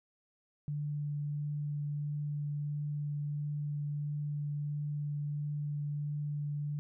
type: tone with vibrato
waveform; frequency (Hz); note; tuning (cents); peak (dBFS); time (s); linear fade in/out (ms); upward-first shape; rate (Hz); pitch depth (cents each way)
sine; 146.83; D3; 0; -33; 0.68-6.79; 0; triangle; 1.5; 9
effects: none